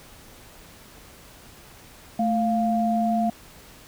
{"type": "tone pair together", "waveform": "sine", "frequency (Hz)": [220, 698.5], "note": ["A3", "F5"], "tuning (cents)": [0, 0], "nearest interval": "octave + minor sixth", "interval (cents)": 2000, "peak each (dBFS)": [-22, -23], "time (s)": [2.19, 3.3], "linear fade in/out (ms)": 5, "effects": ["pink hiss -48 dBFS RMS until 3.87 s"]}